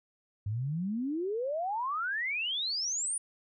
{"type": "exponential sweep", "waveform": "sine", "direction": "up", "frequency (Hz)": [98, 9720], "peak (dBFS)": -30, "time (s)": [0.46, 3.18], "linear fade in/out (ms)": 5, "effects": []}